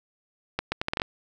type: accelerating click train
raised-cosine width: 0.3 ms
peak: -10 dBFS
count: 8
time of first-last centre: 0.59-1.018 s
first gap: 130 ms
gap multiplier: 0.73
effects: none